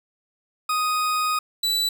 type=tone pair in turn; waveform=40% pulse; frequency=1247 / 3959 Hz; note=D#6 / B7; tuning=+3 / +3 cents; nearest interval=octave + minor sixth; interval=2000 cents; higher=second; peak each=-20 / -19 dBFS; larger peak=second; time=0.69-1.39 / 1.63-1.89 s; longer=first; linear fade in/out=5 ms; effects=none